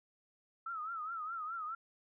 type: tone with vibrato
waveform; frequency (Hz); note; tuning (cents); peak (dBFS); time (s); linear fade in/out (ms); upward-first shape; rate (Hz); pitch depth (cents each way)
sine; 1300; E6; -24; -38; 0.66-1.75; 5; triangle; 4.8; 130
effects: none